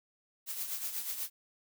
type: noise with tremolo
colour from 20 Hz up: blue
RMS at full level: -35 dBFS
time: 0.46-1.3 s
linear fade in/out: 50 ms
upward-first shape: triangle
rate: 8.2 Hz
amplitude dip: 65%
effects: none